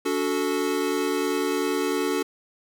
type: chord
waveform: square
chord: D major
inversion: none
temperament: equal with one note detuned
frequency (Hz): 287.1 / 370 / 440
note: D4 / F#4 / A4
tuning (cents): -39 / 0 / 0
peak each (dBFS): -28 / -28 / -28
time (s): 0.05-2.23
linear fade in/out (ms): 10
effects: none